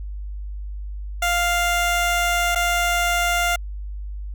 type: tone with dropouts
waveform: 15% pulse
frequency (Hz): 698.5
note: F5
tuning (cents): 0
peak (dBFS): -12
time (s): 1.22-3.56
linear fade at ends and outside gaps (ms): 5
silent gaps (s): 2.55-2.557
effects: added 50 Hz sine -28 dBFS peak until 4.34 s